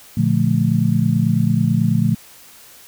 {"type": "chord", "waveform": "sine", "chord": "Bb major seventh", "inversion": "none", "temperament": "just", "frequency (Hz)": [116.54, 145.68, 174.81, 218.5], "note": ["Bb2", "D3", "F3", "A3"], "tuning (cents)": [0, -14, 2, -12], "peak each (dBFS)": -19, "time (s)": [0.17, 2.15], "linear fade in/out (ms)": 5, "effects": ["white hiss -44 dBFS RMS until 2.87 s"]}